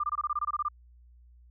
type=tone bursts; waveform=sine; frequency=1196 Hz; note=D6; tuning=31 cents sharp; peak=-26 dBFS; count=12; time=0-0.685 s; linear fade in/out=5 ms; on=36 ms; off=23 ms; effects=added 60 Hz sine -53 dBFS peak until 1.5 s